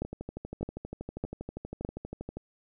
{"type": "two click trains", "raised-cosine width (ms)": 2, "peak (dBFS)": [-18, -24], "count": [4, 30], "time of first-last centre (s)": [[0.02, 1.849], [0.05, 2.37]], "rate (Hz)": [1.64, 12.5], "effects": []}